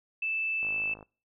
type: tone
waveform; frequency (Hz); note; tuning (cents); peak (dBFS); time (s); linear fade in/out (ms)
sine; 2637; E7; 0; -28; 0.22-0.94; 5
type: click train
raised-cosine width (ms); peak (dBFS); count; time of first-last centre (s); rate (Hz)
1; -33; 22; 0.63-1.028; 52.8
effects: noise-tail reverb RT60 0.4 s tail -26 dB re dry